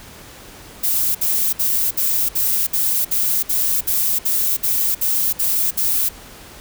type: noise bursts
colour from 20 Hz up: violet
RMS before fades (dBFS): -18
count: 14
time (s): 0.83-6.09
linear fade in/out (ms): 10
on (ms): 320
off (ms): 60
effects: pink hiss -40 dBFS RMS until 6.6 s